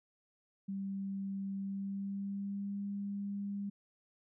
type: tone with pitch glide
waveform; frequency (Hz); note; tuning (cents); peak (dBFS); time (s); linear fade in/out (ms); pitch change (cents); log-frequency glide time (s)
sine; 195.6 to 200.8; G3 to G3; -4 to +42; -36; 0.68-3.7; 10; +46; 1.57-2.86
effects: none